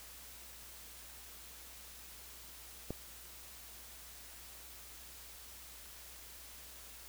click, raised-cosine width 2 ms, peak -25 dBFS, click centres 2.906 s, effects added 60 Hz sine -60 dBFS peak until 7.08 s + white hiss -53 dBFS RMS until 7.08 s

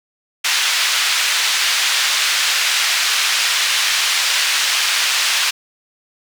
white band-pass noise, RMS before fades -17 dBFS, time 0.44-5.51 s, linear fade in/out 10 ms, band 1500 to 4500 Hz, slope 12 dB/octave, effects none

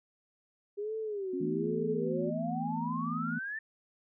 sine tone with vibrato, 400 Hz, G4, 35 cents sharp, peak -33 dBFS, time 0.77-2.31 s, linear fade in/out 20 ms, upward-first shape sine, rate 1.2 Hz, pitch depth 170 cents each way
sine exponential sweep, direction up, 262.5 to 1802 Hz, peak -35 dBFS, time 1.33-3.59 s, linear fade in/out 5 ms
sine chord, E suspended fourth, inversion none, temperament equal with one note detuned, 164.81 / 223.1 / 246.9 Hz, E3 / A3 / B3, 0 / +24 / 0 cents, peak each -37 dBFS, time 1.4-3.39 s, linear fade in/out 10 ms
effects none

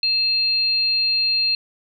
sine tone pair together, 2637 / 4200 Hz, E7 / C8, 0 / +6 cents, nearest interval minor sixth, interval 806 cents, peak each -26 / -17 dBFS, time 0.03-1.55 s, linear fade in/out 2 ms, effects none

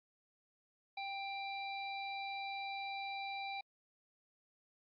harmonic tone, 788 Hz, G5, 9 cents sharp, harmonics 1 / 3 / 5 / 6, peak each -42 / -45 / -49 / -61 dBFS, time 0.97-3.61 s, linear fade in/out 5 ms, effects AAC 64 kbps

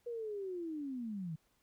sine linear sweep, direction down, 484.6 to 150.8 Hz, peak -38 dBFS, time 0.06-1.36 s, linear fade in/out 10 ms, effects pink hiss -75 dBFS RMS until 1.62 s

